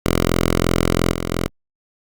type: tone with level steps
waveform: 5% pulse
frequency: 42.87 Hz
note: F1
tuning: 31 cents flat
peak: -4 / -11 / -8 dBFS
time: 0.06-1.48 s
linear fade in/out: 0 ms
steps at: 1.11 / 1.3 s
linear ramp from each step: 20 ms
effects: Opus 48 kbps